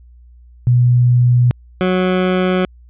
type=tone pair in turn; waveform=sine / 20% pulse; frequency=122.8 / 183.99 Hz; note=B2 / F#3; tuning=-9 / -9 cents; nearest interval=perfect fifth; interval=700 cents; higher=second; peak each=-8 dBFS; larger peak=neither; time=0.67-1.51 / 1.81-2.65 s; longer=neither; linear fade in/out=0 ms; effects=added 60 Hz sine -40 dBFS peak until 2.89 s + resampled to 8000 Hz